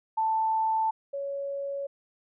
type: tone pair in turn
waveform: sine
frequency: 884 / 558.3 Hz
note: A5 / C#5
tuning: +8 / +12 cents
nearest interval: minor sixth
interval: 796 cents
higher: first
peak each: -23 / -30 dBFS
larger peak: first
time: 0.17-0.91 / 1.13-1.87 s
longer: neither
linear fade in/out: 10 ms
effects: none